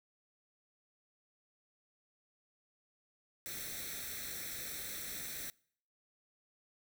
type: noise with comb filter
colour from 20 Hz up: white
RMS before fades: -43 dBFS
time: 3.46-5.5 s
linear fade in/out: 0 ms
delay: 0.51 ms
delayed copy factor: +0.75
effects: noise-tail reverb RT60 0.6 s tail -25 dB re dry